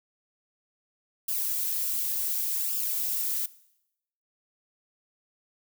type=noise with flanger; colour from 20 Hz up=violet; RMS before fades=-29 dBFS; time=1.28-3.46 s; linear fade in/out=5 ms; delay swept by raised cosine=0.48 to 5.78 ms; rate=0.68 Hz; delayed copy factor=-0.6; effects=noise-tail reverb RT60 0.8 s tail -19 dB re dry